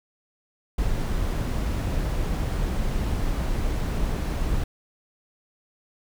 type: noise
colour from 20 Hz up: brown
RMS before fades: -25 dBFS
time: 0.78-4.64 s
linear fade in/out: 5 ms
effects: none